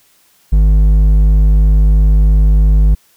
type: tone with hard clipping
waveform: sine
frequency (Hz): 51.5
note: G#1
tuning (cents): -14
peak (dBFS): -7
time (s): 0.52-2.95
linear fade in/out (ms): 10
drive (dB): 6
effects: white hiss -52 dBFS RMS until 3.16 s